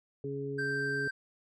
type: harmonic tone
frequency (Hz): 139.3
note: C#3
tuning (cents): +9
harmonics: 1 / 2 / 3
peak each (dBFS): -39 / -41 / -36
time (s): 0.24-1.08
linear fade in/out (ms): 2
type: tone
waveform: triangle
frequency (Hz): 1568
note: G6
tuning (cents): 0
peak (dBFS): -30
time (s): 0.58-1.11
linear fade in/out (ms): 10
effects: resampled to 24000 Hz